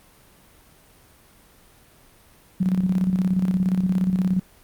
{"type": "tone with tremolo", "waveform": "sine", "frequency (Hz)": 185, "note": "F#3", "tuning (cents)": 0, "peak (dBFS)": -16, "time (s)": [2.6, 4.4], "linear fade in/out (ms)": 10, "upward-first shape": "square", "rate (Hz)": 17, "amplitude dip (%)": 55, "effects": ["pink hiss -53 dBFS RMS until 4.63 s", "Opus 32 kbps"]}